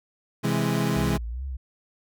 30% pulse chord, C augmented, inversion none, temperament equal, 130.81 / 164.81 / 207.7 Hz, C3 / E3 / G#3, 0 / 0 / 0 cents, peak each -24 dBFS, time 0.43-1.18 s, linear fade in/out 20 ms
sine tone with vibrato, 61.9 Hz, B1, 5 cents sharp, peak -29 dBFS, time 0.96-1.57 s, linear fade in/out 10 ms, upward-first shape triangle, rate 2.5 Hz, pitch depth 190 cents each way
effects none

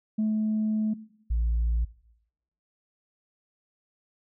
sine tone pair in turn, 216 / 57.21 Hz, A3 / A#1, -32 / -32 cents, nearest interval octave + major seventh, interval 2300 cents, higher first, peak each -21 dBFS, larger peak neither, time 0.18-0.94 / 1.3-1.85 s, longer first, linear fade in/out 10 ms, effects noise-tail reverb RT60 0.8 s tail -20 dB re dry + tanh soft clip ceiling -20 dBFS

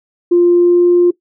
sine tone with pitch glide, 349.2 to 351.6 Hz, F4 to F4, 0 to +12 cents, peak -5 dBFS, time 0.31-1.11 s, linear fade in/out 10 ms, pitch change +12 cents, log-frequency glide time 0.44-0.89 s, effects noise-tail reverb RT60 0.1 s tail -19 dB re dry + tanh soft clip ceiling -1 dBFS

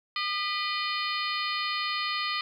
harmonic tone with a mistuned harmonic, 608 Hz, D#5, 40 cents flat, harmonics 2 / 3 / 4 / 5 / 6 / 7 / 8, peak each -32 / -35 / -36 / -36 / -39 / -36 / -39 dBFS, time 0.16-2.41 s, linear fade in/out 2 ms, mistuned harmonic 3, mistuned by +140 cents, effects 10-bit

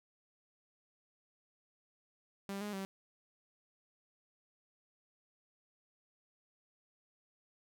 sawtooth tone with pitch steps, 197.5 / 207.4 / 193.5 Hz, G3 / G#3 / G3, +13 / -2 / -22 cents, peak -35 dBFS, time 2.49-2.85 s, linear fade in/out 0 ms, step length 120 ms, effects none

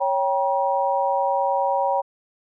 sine chord, G diminished, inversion second, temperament equal with one note detuned, 554.4 / 784 / 954.7 Hz, Db5 / G5 / Bb5, 0 / 0 / +41 cents, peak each -23 dBFS, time 0-2.02 s, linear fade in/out 20 ms, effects none

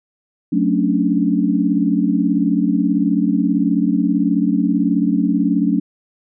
sine chord, D major seventh, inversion first, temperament just, 183.54 / 220.2 / 275.3 / 293.7 Hz, F#3 / A3 / C#4 / D4, -14 / +2 / -12 / 0 cents, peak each -19 dBFS, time 0.52-5.8 s, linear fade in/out 10 ms, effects none

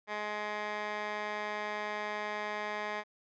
15% pulse tone with band-pass filter, 210.1 Hz, G#3, 20 cents sharp, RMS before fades -37 dBFS, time 0.07-3.04 s, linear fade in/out 50 ms, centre 1500 Hz, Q 1.5, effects resampled to 16000 Hz

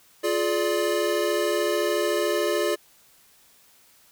square chord, D diminished, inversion first, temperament equal with one note detuned, 349.2 / 422.8 / 587.3 Hz, F4 / Ab4 / D5, 0 / +31 / 0 cents, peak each -27 dBFS, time 0.23-2.76 s, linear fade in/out 20 ms, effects white hiss -57 dBFS RMS until 4.11 s

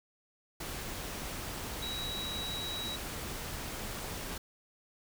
sine tone in noise, 3878 Hz, B7, 32 cents flat, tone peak -37 dBFS, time 1.82-2.96 s, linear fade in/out 5 ms, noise pink, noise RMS -40 dBFS, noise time 0.6-4.38 s, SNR 0 dB, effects none

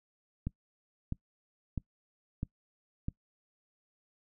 click train, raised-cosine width 5 ms, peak -21 dBFS, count 5, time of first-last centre 0.47-3.084 s, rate 1.53 Hz, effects noise-tail reverb RT60 0.1 s tail -23 dB re dry

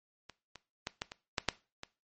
clicks, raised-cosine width 0.2 ms, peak -29 / -29 / -17 / -17 / -25 / -12 / -9 / -24 dBFS, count 8, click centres 0.297 / 0.557 / 0.871 / 1.019 / 1.119 / 1.382 / 1.487 / 1.834 s, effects noise-tail reverb RT60 0.3 s tail -19 dB re dry + MP3 32 kbps

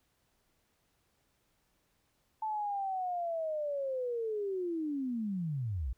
sine linear sweep, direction down, 880 to 52.4 Hz, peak -32 dBFS, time 2.42-5.93 s, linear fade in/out 5 ms, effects pink hiss -75 dBFS RMS until 5.97 s

